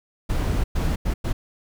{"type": "noise bursts at uneven times", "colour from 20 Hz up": "brown", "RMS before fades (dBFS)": -22, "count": 4, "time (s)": [[0.29, 0.64], [0.75, 0.96], [1.05, 1.14], [1.24, 1.33]], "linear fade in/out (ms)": 10, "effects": []}